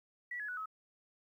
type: tone with pitch steps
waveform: sine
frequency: 1947 / 1695 / 1475.6 / 1284.5 Hz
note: B6 / G#6 / F#6 / E6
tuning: -25 / +35 / -5 / -45 cents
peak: -38 dBFS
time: 0.31-0.658 s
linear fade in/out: 5 ms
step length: 87 ms
effects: 12-bit